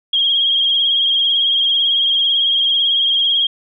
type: tone with vibrato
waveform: sine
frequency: 3245 Hz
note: G#7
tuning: 41 cents flat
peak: -12 dBFS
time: 0.13-3.47 s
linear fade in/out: 5 ms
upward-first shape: triangle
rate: 18 Hz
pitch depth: 51 cents each way
effects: none